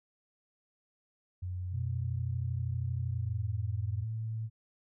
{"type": "tone", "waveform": "sine", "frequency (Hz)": 90.8, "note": "F#2", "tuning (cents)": -32, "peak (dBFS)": -34, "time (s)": [1.42, 4.04], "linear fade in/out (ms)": 10}
{"type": "tone with pitch glide", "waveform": "sine", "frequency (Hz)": [123.47, 111.28], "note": ["B2", "A2"], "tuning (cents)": [0, 20], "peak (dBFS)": -33, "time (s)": [1.71, 4.5], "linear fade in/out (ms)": 50, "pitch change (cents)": -180, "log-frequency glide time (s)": [3.05, 3.44]}
{"effects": []}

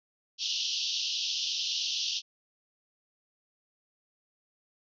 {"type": "band-pass noise", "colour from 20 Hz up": "pink", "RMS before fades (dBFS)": -32, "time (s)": [0.38, 2.22], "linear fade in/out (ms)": 50, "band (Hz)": [2800, 6000], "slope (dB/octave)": 96, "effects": []}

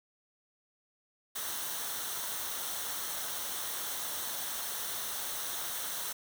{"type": "noise with comb filter", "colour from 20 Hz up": "white", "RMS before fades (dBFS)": -37, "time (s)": [1.35, 6.13], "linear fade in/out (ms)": 10, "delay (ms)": 0.41, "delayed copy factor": -0.55, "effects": []}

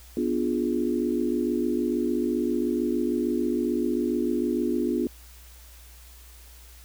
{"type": "chord", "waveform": "sine", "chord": "B diminished seventh", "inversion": "none", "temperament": "equal", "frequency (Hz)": [246.9, 293.7, 349.2, 415.3], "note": ["B3", "D4", "F4", "Ab4"], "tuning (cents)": [0, 0, 0, 0], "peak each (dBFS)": [-27, -29, -27, -32], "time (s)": [0.17, 5.07], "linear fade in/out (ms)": 2, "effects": ["added 60 Hz sine -47 dBFS peak until 6.84 s", "white hiss -52 dBFS RMS until 6.84 s"]}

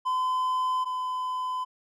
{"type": "tone pair in turn", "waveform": "triangle", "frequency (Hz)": [1020, 1014.2], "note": ["C6", "B5"], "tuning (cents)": [-44, 46], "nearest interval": "unison", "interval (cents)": 10, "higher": "first", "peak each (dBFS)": [-22, -26], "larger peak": "first", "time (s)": [[0.05, 0.85], [0.85, 1.65]], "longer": "neither", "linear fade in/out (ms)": 20, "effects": []}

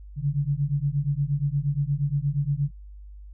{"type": "beating tone pair", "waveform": "sine", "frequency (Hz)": [138.59, 147.09], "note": ["C#3", "D3"], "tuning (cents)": [0, 3], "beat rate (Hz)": 8.5, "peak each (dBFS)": -25, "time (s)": [0.16, 2.71], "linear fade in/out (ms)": 50, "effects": ["noise-tail reverb RT60 0.1 s tail -26 dB re dry", "added 50 Hz sine -40 dBFS peak until 3.33 s"]}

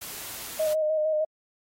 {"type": "noise", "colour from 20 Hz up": "white", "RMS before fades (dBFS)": -38, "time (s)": [0.01, 0.74], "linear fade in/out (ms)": 10}
{"type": "tone with vibrato", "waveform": "sine", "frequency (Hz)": 620, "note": "D#5", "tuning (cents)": -6, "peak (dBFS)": -22, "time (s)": [0.59, 1.25], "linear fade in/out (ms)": 10, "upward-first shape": "square", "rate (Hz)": 6.5, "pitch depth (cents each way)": 24}
{"effects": ["AAC 48 kbps"]}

